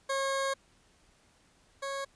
20% pulse tone pair in turn, 543 / 549.9 Hz, C#5 / C#5, -36 / -14 cents, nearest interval unison, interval 22 cents, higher second, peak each -24 / -29 dBFS, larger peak first, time 0.09-0.54 / 1.82-2.05 s, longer first, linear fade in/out 10 ms, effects pink hiss -65 dBFS RMS until 2.15 s + resampled to 22050 Hz

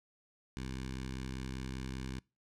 10% pulse tone with notch filter, 65.1 Hz, C2, 8 cents flat, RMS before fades -41 dBFS, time 0.57-2.19 s, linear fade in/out 0 ms, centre 640 Hz, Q 0.54, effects noise-tail reverb RT60 0.3 s tail -26 dB re dry + low-pass 8000 Hz 12 dB/octave

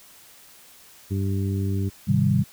harmonic tone, 97.7 Hz, G2, 5 cents flat, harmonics 1 / 2 / 3 / 4, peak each -23 / -29 / -33 / -35 dBFS, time 1.1-1.9 s, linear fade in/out 20 ms
sine chord, Ab major seventh, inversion none, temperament equal, 103.83 / 130.81 / 155.56 / 196 Hz, Ab2 / C3 / Eb3 / G3, 0 / 0 / 0 / 0 cents, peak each -24 / -22 / -23 / -22 dBFS, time 2.07-2.44 s, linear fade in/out 20 ms
effects white hiss -50 dBFS RMS until 2.52 s

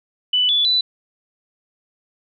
sine tone with pitch steps, 2984 / 3448 / 3983 Hz, F#7 / A7 / B7, +14 / -36 / +14 cents, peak -14 dBFS, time 0.33-0.81 s, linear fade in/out 5 ms, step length 160 ms, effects none

